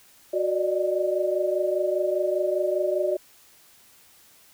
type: tone cluster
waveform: sine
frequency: 367.8 / 585 / 610 Hz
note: F#4 / D5 / D#5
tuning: -10 / -7 / -34 cents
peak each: -26 dBFS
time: 0.33-3.17 s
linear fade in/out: 10 ms
effects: white hiss -55 dBFS RMS until 4.53 s